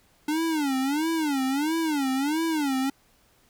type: tone with vibrato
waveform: square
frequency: 293.7 Hz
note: D4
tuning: in tune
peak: -24 dBFS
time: 0.28-2.9 s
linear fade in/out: 5 ms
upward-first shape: sine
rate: 1.5 Hz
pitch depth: 200 cents each way
effects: pink hiss -62 dBFS RMS until 3.49 s